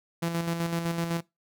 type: tone with tremolo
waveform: sawtooth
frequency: 168.3 Hz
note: E3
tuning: 36 cents sharp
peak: -22 dBFS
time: 0.22-1.21 s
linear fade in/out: 10 ms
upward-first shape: square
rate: 7.9 Hz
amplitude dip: 45%
effects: noise-tail reverb RT60 0.2 s tail -21 dB re dry